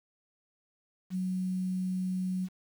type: tone with quantisation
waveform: sine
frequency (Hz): 185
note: F#3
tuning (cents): 0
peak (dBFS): -29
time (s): 1.1-2.49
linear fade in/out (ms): 50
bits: 9
effects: none